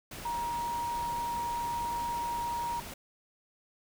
sine tone in noise, 945 Hz, A#5, 23 cents sharp, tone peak -31 dBFS, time 0.25-2.8 s, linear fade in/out 5 ms, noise pink, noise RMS -43 dBFS, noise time 0.11-2.94 s, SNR +9 dB, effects none

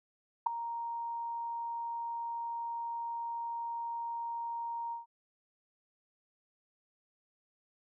sine tone with ADSR envelope, 933 Hz, A#5, 1 cent sharp, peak -20 dBFS, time 0.46-5.06 s, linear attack 9 ms, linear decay 3 ms, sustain -15 dB, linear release 140 ms, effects none

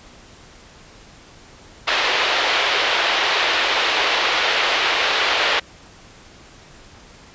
white band-pass noise, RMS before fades -19 dBFS, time 1.87-5.6 s, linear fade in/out 10 ms, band 400 to 3700 Hz, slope 24 dB/octave, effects pink hiss -45 dBFS RMS until 7.34 s + resampled to 16000 Hz

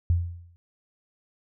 sine tone with exponential decay, 86.2 Hz, F2, 22 cents flat, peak -16 dBFS, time 0.1-0.56 s, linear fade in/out 0 ms, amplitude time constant 100 ms, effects none

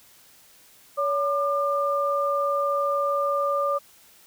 sine tone pair together, 565.9 / 1199 Hz, C#5 / D6, +36 / +36 cents, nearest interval octave + minor second, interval 1300 cents, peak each -24 / -24 dBFS, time 0.97-3.79 s, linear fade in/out 20 ms, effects white hiss -54 dBFS RMS until 4.26 s

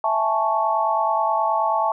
sine chord, A major seventh, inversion second, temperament equal, 659.3 / 830.6 / 880 / 1108.7 Hz, E5 / G#5 / A5 / C#6, 0 / 0 / 0 / 0 cents, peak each -24 / -26 / -21 / -24 dBFS, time 0.04-1.92 s, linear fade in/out 2 ms, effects none

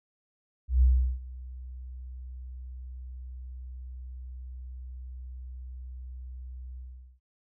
sine tone with ADSR envelope, 63.1 Hz, B1, 38 cents sharp, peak -16 dBFS, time 0.68-7.2 s, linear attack 140 ms, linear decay 370 ms, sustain -22 dB, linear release 420 ms, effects none

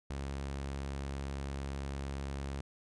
sawtooth tone, 68.9 Hz, C#2, 10 cents flat, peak -33 dBFS, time 0.1-2.61 s, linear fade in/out 5 ms, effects resampled to 22050 Hz

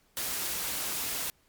white noise, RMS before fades -33 dBFS, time 0.17-1.3 s, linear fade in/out 0 ms, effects pink hiss -67 dBFS RMS until 1.48 s + MP3 96 kbps

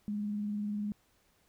sine tone with vibrato, 207.7 Hz, G#3, in tune, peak -32 dBFS, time 0.08-0.92 s, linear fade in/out 0 ms, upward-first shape sine, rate 20 Hz, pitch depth 35 cents each way, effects pink hiss -70 dBFS RMS until 1.48 s

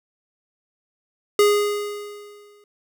square tone with exponential decay, 412.8 Hz, G#4, 10 cents flat, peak -12 dBFS, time 1.39-2.64 s, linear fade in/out 2 ms, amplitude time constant 270 ms, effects none

